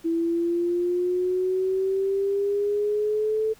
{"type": "exponential sweep", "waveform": "sine", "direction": "up", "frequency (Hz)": [329.6, 440], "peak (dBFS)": -21, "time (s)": [0.04, 3.54], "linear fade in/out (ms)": 20, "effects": ["pink hiss -54 dBFS RMS until 3.59 s"]}